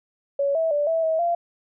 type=tone with pitch steps; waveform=sine; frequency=561 / 650 / 585 / 654 / 642 / 688 Hz; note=C#5 / E5 / D5 / E5 / E5 / F5; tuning=+21 / -24 / -7 / -14 / -46 / -26 cents; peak=-19 dBFS; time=0.39-1.35 s; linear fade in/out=5 ms; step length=160 ms; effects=none